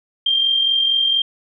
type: tone with amplitude modulation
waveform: sine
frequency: 3181 Hz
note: G7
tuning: 25 cents sharp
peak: -12 dBFS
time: 0.26-1.22 s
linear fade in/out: 5 ms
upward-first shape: sine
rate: 44.3 Hz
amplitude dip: 45%
effects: none